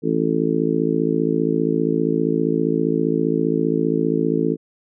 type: harmonic tone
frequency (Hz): 55.1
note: A1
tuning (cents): +3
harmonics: 3 / 4 / 5 / 6 / 7 / 8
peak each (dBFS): -24 / -26 / -22 / -23 / -27 / -23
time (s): 0.02-4.57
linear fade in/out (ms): 50
effects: none